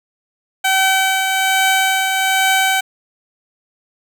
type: tone with tremolo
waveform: 15% pulse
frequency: 765 Hz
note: G5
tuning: 42 cents flat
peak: -5 dBFS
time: 0.64-2.81 s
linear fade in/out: 10 ms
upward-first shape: triangle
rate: 1.2 Hz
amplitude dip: 40%
effects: none